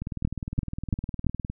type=two click trains; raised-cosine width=5 ms; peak=-11 / -19 dBFS; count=4 / 30; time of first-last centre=0.25-1.267 / 0.02-1.5 s; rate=2.95 / 19.6 Hz; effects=none